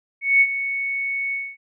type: tone with ADSR envelope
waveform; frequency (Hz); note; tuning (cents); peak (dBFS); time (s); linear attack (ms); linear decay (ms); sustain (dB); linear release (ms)
sine; 2217; C#7; 0; -10; 0.21-1.57; 200; 52; -12; 240
effects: none